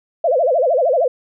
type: tone with vibrato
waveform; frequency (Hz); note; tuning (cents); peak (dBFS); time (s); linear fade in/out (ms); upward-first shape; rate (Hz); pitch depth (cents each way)
sine; 585; D5; -7; -12; 0.24-1.08; 5; sine; 13; 290
effects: none